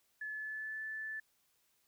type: tone with pitch glide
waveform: sine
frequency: 1721 to 1749.1 Hz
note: A6 to A6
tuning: -39 to -11 cents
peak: -39 dBFS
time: 0.21-1.2 s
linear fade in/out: 5 ms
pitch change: +28 cents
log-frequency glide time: 0.31-0.82 s
effects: white hiss -75 dBFS RMS until 1.87 s